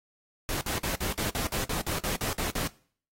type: noise bursts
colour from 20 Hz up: pink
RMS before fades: -31 dBFS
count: 13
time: 0.49-2.674 s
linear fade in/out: 0 ms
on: 120 ms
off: 52 ms
effects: noise-tail reverb RT60 0.5 s tail -21 dB re dry + AAC 48 kbps